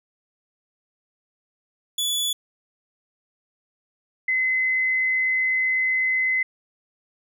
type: tone pair in turn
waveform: sawtooth / sine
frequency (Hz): 3435 / 2042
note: A7 / C7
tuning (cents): -42 / -43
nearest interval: major sixth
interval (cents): 901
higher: first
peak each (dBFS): -19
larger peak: neither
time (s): 1.98-2.33 / 4.28-6.43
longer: second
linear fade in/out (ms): 5
effects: none